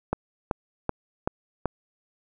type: click train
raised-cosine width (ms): 1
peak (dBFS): -10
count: 5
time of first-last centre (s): 0.13-1.657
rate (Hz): 2.62
effects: none